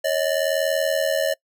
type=ring-modulated tone; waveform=square; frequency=594 Hz; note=D5; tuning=20 cents sharp; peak=-17 dBFS; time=0.04-1.34 s; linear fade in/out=10 ms; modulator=40.3 Hz; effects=noise-tail reverb RT60 0.1 s tail -24 dB re dry